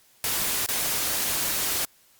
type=noise with dropouts; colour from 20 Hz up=white; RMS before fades=-26 dBFS; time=0.24-1.85 s; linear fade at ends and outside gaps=1 ms; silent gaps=0.662-0.687 s; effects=white hiss -59 dBFS RMS until 2.19 s + Opus 48 kbps